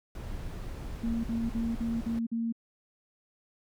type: noise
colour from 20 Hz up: brown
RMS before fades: -38 dBFS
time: 0.15-2.19 s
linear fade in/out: 2 ms
type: tone bursts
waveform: sine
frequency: 230 Hz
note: A#3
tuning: 23 cents flat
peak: -28 dBFS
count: 6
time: 1.03-2.525 s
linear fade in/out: 10 ms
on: 210 ms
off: 47 ms
effects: none